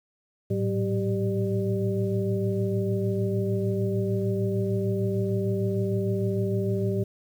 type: tone cluster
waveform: sine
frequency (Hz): 108.6 / 115.2 / 188.9 / 392 / 597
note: A2 / A#2 / F#3 / G4 / D5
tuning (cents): -22 / -20 / +36 / 0 / +28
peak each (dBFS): -27 / -36 / -29 / -28 / -36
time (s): 0.5-7.04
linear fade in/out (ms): 10
effects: 9-bit